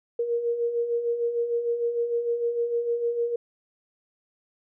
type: beating tone pair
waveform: sine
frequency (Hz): 466.2 / 472.8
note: A#4 / A#4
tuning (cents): 0 / +24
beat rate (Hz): 6.6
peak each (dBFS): -32 / -24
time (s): 0.19-3.36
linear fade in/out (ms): 5
effects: none